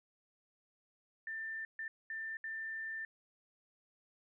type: tone bursts at uneven times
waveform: sine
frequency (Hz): 1786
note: A6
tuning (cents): +25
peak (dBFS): -39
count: 4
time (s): 1.27-1.65 / 1.79-1.88 / 2.1-2.37 / 2.44-3.05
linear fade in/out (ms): 2
effects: none